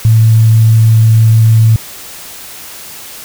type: tone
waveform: sine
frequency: 111.7 Hz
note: A2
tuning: 27 cents sharp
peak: -3 dBFS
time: 0.05-1.76 s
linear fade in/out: 0 ms
effects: white hiss -29 dBFS RMS until 3.24 s